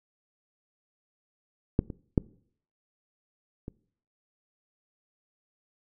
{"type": "clicks", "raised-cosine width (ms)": 3, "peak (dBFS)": [-8, -23, -8, -24], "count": 4, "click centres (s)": [1.791, 1.902, 2.178, 3.681], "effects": ["noise-tail reverb RT60 0.6 s tail -23 dB re dry"]}